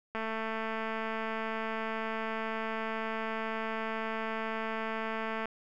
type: click train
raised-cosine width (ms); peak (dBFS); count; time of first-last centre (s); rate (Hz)
0.5; -21; 1179; 0.15-5.456; 222
effects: none